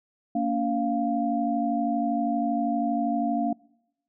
sine tone cluster, 231.5 / 284.1 / 698 Hz, A#3 / C#4 / F5, -12 / +43 / -1 cents, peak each -27 dBFS, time 0.35-3.53 s, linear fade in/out 5 ms, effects noise-tail reverb RT60 0.9 s tail -26 dB re dry

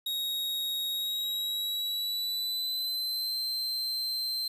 45% pulse tone with pitch glide, 3773 to 4114 Hz, A#7 to C8, +20 to -30 cents, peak -29 dBFS, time 0.06-4.48 s, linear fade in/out 5 ms, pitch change +150 cents, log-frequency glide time 0.89-3.36 s, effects resampled to 32000 Hz + 10-bit

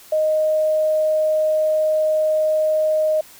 sine tone, 621 Hz, D#5, 3 cents flat, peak -15 dBFS, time 0.12-3.21 s, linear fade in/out 5 ms, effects white hiss -45 dBFS RMS until 3.39 s

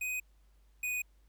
square tone pair in turn, 2500 / 2483 Hz, D#7 / D#7, +8 / -4 cents, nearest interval unison, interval 12 cents, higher first, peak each -34 / -33 dBFS, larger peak second, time 0.01-0.2 / 0.83-1.02 s, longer neither, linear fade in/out 5 ms, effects added 50 Hz sine -61 dBFS peak until 1.28 s + pink hiss -75 dBFS RMS until 1.28 s

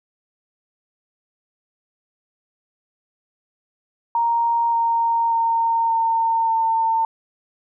sine tone with pitch steps, 932.3 / 924.8 / 917.3 / 910 / 902.6 Hz, A#5 / A#5 / A#5 / A#5 / A5, 0 / -14 / -28 / -42 / +44 cents, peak -16 dBFS, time 4.15-7.05 s, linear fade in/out 2 ms, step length 580 ms, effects none

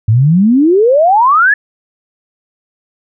sine exponential sweep, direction up, 103.1 to 1760 Hz, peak -5 dBFS, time 0.08-1.54 s, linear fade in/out 5 ms, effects none

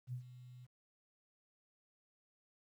sine tone with ADSR envelope, 124.8 Hz, B2, 19 cents sharp, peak -38 dBFS, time 0.07-0.67 s, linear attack 58 ms, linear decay 96 ms, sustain -14 dB, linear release 28 ms, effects 12-bit

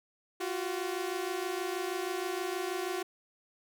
sawtooth tone pair together, 349.2 / 375.5 Hz, F4 / F#4, 0 / +26 cents, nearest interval minor second, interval 126 cents, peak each -32 / -31 dBFS, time 0.4-3.03 s, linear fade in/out 10 ms, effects none

